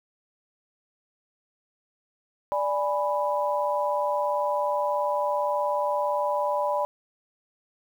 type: chord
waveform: sine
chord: G# diminished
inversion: second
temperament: equal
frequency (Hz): 587.3 / 830.6 / 987.8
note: D5 / G#5 / B5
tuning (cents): 0 / 0 / 0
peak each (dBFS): -26 / -30 / -27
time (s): 2.52-6.85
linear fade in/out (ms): 0
effects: 9-bit